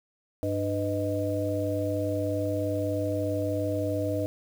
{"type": "harmonic tone with a mistuned harmonic", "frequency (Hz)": 99.9, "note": "G2", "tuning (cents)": 33, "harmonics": [1, 3, 5, 6], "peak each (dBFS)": [-31, -31, -32, -31], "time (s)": [0.43, 4.26], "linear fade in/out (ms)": 0, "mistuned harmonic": 6, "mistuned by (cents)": 66, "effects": ["8-bit"]}